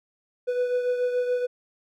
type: beating tone pair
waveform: triangle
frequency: 493.9 / 500.9 Hz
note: B4 / B4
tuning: 0 / +24 cents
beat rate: 7 Hz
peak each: -21 / -30 dBFS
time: 0.47-1.47 s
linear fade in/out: 20 ms
effects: none